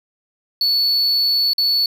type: tone with dropouts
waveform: triangle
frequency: 4435 Hz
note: C#8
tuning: in tune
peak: -13 dBFS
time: 0.61-1.86 s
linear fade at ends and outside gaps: 2 ms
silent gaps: 1.534-1.581 s
effects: 7-bit